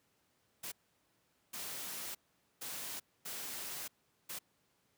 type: noise bursts at uneven times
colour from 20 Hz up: white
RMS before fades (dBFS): -43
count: 5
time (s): 0.63-0.72 / 1.53-2.15 / 2.61-3 / 3.25-3.88 / 4.29-4.39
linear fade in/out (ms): 10
effects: pink hiss -75 dBFS RMS until 4.97 s + high-pass 100 Hz 12 dB/octave